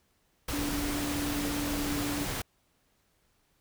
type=tone in noise; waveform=sine; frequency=290 Hz; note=D4; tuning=22 cents flat; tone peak=-32 dBFS; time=0.53-2.25 s; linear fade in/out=5 ms; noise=pink; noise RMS=-34 dBFS; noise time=0.48-2.42 s; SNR=-1 dB; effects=pink hiss -71 dBFS RMS until 3.6 s